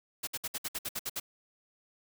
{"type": "noise bursts", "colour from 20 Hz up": "white", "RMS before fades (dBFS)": -35, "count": 10, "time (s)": [0.23, 1.2], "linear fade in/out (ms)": 10, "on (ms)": 43, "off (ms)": 60, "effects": []}